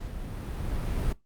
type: noise with level ramp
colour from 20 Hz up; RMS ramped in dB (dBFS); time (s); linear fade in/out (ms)
brown; -38 to -27; 0-1.13; 10
effects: noise-tail reverb RT60 0.2 s tail -21 dB re dry + Opus 48 kbps